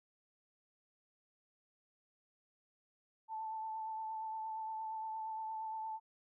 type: tone with vibrato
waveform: sine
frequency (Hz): 880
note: A5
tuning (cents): 0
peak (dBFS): -39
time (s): 3.28-6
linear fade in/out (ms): 50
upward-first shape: triangle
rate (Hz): 8.6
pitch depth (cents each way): 22
effects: none